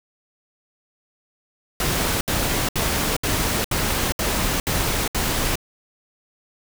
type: noise bursts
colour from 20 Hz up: pink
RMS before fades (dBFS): -22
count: 8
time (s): 1.8-5.556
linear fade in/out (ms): 2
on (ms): 410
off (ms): 68
effects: none